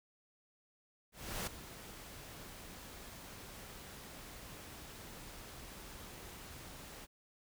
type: noise with ADSR envelope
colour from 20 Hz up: pink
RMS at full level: -38 dBFS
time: 1.12-7.07 s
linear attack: 350 ms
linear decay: 7 ms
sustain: -13 dB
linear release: 34 ms
effects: none